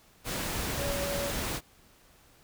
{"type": "tone in noise", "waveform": "sine", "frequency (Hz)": 565, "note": "C#5", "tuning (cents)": 33, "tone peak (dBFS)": -33, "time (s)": [0.77, 1.33], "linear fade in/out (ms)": 50, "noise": "pink", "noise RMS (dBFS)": -33, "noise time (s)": [0.24, 1.61], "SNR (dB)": -3, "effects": ["pink hiss -60 dBFS RMS until 2.43 s"]}